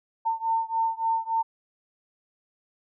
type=beating tone pair; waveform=sine; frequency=902 / 905.5 Hz; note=A5 / A5; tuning=+43 / +49 cents; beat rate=3.5 Hz; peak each=-26 / -27 dBFS; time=0.25-1.43 s; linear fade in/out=20 ms; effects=none